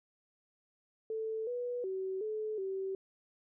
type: tone with pitch steps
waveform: sine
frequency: 441.6 / 488.7 / 379.6 / 431.1 / 384.3 Hz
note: A4 / B4 / F#4 / A4 / G4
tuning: +6 / -18 / +44 / -35 / -34 cents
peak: -34 dBFS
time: 1.1-2.95 s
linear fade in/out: 2 ms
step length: 370 ms
effects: none